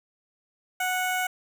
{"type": "tone with notch filter", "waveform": "15% pulse", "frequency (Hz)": 737, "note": "F#5", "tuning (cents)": -7, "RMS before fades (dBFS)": -27, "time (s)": [0.8, 1.27], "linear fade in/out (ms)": 5, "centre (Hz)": 4100, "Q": 1.4, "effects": []}